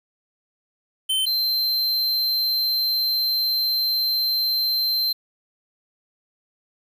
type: tone pair in turn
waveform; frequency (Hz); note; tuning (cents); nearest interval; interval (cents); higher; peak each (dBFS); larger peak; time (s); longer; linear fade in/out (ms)
square; 3085 / 4118; G7 / C8; -28 / -28; perfect fourth; 500; second; -20; neither; 1.09-1.26 / 1.26-5.13; second; 10
effects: 9-bit